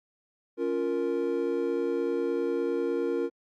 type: chord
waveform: triangle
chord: Bb minor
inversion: first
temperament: just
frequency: 279.7 / 349.6 / 466.2 Hz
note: Db4 / F4 / Bb4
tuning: +16 / +2 / 0 cents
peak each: -31 / -28 / -27 dBFS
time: 0.57-3.3 s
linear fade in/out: 50 ms
effects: Opus 48 kbps